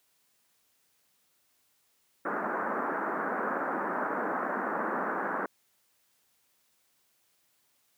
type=band-pass noise; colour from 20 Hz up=white; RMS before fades=-32 dBFS; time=2.25-5.46 s; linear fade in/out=5 ms; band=190 to 1600 Hz; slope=48 dB/octave; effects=white hiss -71 dBFS RMS until 7.97 s + high-pass 80 Hz 12 dB/octave